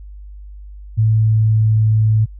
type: tone with pitch glide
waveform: sine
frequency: 110 to 109.11 Hz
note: A2 to A2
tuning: 0 to -14 cents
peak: -10 dBFS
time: 0.97-2.26 s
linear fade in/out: 20 ms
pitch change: -14 cents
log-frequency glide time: 1.08-1.75 s
effects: added 50 Hz sine -32 dBFS peak until 2.39 s